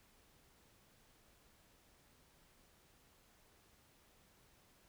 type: silence
effects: pink hiss -69 dBFS RMS until 4.88 s